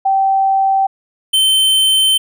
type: tone pair in turn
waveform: sine / square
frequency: 776 / 3091 Hz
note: G5 / G7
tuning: -18 / -25 cents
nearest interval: 2 octaves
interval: 2393 cents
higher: second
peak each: -10 dBFS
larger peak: neither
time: 0.05-0.87 / 1.33-2.18 s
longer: second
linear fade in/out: 10 ms
effects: none